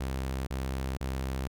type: tone bursts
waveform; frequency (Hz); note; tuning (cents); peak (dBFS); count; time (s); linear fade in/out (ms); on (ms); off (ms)
sawtooth; 66; C2; +16; -27; 3; 0-1.476; 10; 470; 33
effects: none